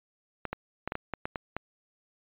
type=clicks; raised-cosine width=0.5 ms; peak=-17 dBFS; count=9; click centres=0.453 / 0.53 / 0.876 / 0.921 / 0.954 / 1.137 / 1.255 / 1.358 / 1.566 s; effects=resampled to 8000 Hz